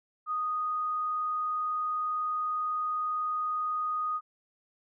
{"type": "tone", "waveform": "sine", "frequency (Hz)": 1241, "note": "D#6", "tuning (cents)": -5, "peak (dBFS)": -28, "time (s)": [0.26, 4.21], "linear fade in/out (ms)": 50, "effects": []}